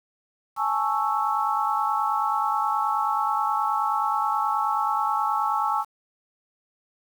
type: chord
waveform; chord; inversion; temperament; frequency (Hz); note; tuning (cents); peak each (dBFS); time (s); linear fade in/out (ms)
sine; A major seventh; third; equal; 830.6 / 880 / 1108.7 / 1318.5; G#5 / A5 / C#6 / E6; 0 / 0 / 0 / 0; -27; 0.56-5.85; 50
effects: 8-bit